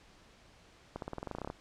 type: accelerating click train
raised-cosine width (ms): 1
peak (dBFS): -24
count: 14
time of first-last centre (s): 0.96-1.501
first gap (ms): 62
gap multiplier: 0.93
effects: pink hiss -60 dBFS RMS until 1.6 s + low-pass 6000 Hz 12 dB/octave